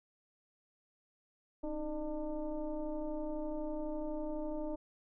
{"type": "tone with frequency modulation", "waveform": "sine", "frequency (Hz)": 310, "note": "D#4", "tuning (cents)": -6, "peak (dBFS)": -35, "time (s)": [1.63, 4.76], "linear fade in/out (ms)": 10, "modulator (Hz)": 294, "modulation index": 1.3, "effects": []}